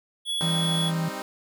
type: tone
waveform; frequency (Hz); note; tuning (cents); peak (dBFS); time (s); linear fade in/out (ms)
square; 3377; G#7; +28; -26; 0.25-0.92; 50
type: chord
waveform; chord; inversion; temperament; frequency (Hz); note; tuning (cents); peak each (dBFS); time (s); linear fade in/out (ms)
10% pulse; C minor; second; equal with one note detuned; 197.82 / 261.6 / 311.1; G3 / C4 / Eb4; +16 / 0 / 0; -28; 0.41-1.22; 0
type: tone with vibrato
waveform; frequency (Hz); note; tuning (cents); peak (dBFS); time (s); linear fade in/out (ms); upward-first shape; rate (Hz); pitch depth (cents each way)
sine; 164.81; E3; 0; -24; 0.42-1.09; 10; triangle; 17; 12
effects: none